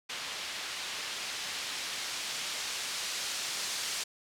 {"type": "noise with low-pass filter sweep", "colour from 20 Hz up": "blue", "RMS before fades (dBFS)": -37, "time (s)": [0.09, 4.04], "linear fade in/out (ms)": 10, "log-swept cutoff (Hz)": [3300, 5500], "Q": 0.79, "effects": []}